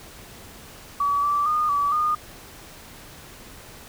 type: tone with pitch steps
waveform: sine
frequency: 1141 / 1163 / 1222 / 1148 / 1222 Hz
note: C#6 / D6 / D#6 / D6 / D#6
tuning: +50 / -17 / -32 / -40 / -32 cents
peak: -19 dBFS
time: 1-2.15 s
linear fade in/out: 5 ms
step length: 230 ms
effects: pink hiss -44 dBFS RMS until 3.88 s